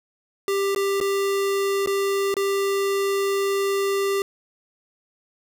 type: tone with dropouts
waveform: square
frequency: 395.1 Hz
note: G4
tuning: 14 cents sharp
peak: -21 dBFS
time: 0.48-4.22 s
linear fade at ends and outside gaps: 1 ms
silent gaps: 0.748-0.761 / 1.002-1.011 / 1.861-1.873 / 2.341-2.367 s
effects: none